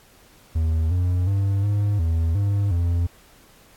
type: tone with pitch steps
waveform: triangle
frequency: 80.1 / 89.8 / 98.7 / 102.6 / 82 / 100.7 / 85.8 Hz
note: E2 / F2 / G2 / G#2 / E2 / G2 / F2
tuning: -49 / +49 / +12 / -21 / -9 / +47 / -30 cents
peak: -16 dBFS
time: 0.55-3.07 s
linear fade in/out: 10 ms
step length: 360 ms
effects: pink hiss -53 dBFS RMS until 3.76 s + AAC 64 kbps